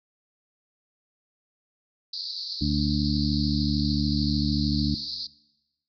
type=band-pass noise; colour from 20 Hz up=pink; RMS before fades=-34 dBFS; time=2.13-5.27 s; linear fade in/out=5 ms; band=4100 to 4900 Hz; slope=96 dB/octave
type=harmonic tone; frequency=73.42 Hz; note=D2; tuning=in tune; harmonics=1 / 2 / 3 / 4; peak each=-28 / -28 / -28 / -28 dBFS; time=2.61-4.95 s; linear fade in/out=5 ms
effects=noise-tail reverb RT60 1.0 s tail -21 dB re dry